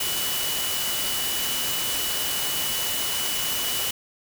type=tone in noise; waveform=sine; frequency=2956 Hz; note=F#7; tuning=2 cents flat; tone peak=-30 dBFS; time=0-3.91 s; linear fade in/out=5 ms; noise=white; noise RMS=-27 dBFS; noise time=0-3.91 s; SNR=-6 dB; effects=none